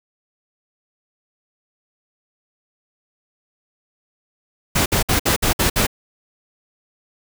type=noise bursts; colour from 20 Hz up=pink; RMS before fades=-17 dBFS; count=7; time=4.75-5.868 s; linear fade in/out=10 ms; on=110 ms; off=58 ms; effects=none